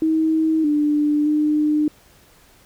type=tone with pitch steps; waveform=sine; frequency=318 / 296.6 / 301.7 Hz; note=D#4 / D4 / D4; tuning=+38 / +17 / +47 cents; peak=-15 dBFS; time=0.02-1.88 s; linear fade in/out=2 ms; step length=620 ms; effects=pink hiss -52 dBFS RMS until 2.65 s